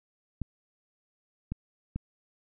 clicks, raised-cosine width 5 ms, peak -20 dBFS, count 3, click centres 0.417 / 1.52 / 1.96 s, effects none

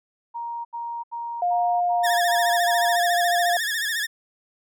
sine tone bursts, 938 Hz, A#5, 11 cents sharp, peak -28 dBFS, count 7, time 0.34-2.972 s, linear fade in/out 20 ms, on 310 ms, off 77 ms
sine tone with pitch glide, 708 to 699.9 Hz, F5 to F5, +23 to +4 cents, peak -19 dBFS, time 1.42-3.57 s, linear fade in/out 2 ms, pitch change -19 cents, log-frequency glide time 1.87-2.26 s
sawtooth tone with vibrato, 1747 Hz, A6, 13 cents flat, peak -20 dBFS, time 2.03-4.07 s, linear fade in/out 20 ms, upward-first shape sine, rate 14 Hz, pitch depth 100 cents each way
effects none

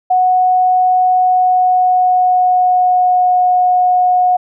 sine tone with pitch glide, 736 to 727.5 Hz, F#5 to F#5, -9 to -29 cents, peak -8 dBFS, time 0.1-4.37 s, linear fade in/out 10 ms, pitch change -20 cents, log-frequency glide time 1.15-3.37 s, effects none

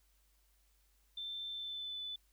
sine tone with pitch glide, 3553 to 3494 Hz, A7 to A7, +16 to -13 cents, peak -40 dBFS, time 1.17-2.16 s, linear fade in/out 5 ms, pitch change -29 cents, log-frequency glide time 1.5-2 s, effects added 50 Hz sine -70 dBFS peak until 2.32 s + white hiss -75 dBFS RMS until 2.32 s

